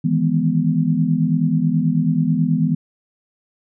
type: chord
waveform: sine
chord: E major seventh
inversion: third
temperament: equal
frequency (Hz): 155.56 / 164.81 / 207.7 / 246.9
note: D#3 / E3 / G#3 / B3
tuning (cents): 0 / 0 / 0 / 0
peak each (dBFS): -22 / -18 / -23 / -20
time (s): 0.04-2.75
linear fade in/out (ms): 10
effects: none